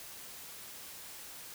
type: silence
effects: white hiss -48 dBFS RMS until 1.54 s